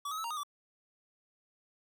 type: tone with pitch steps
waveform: square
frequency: 1145 / 1265 / 1304 / 932 / 1238 / 1159 Hz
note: D6 / D#6 / E6 / A#5 / D#6 / D6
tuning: -44 / +28 / -19 / -1 / -9 / -23 cents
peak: -36 dBFS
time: 0.05-0.434 s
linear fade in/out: 5 ms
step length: 64 ms
effects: none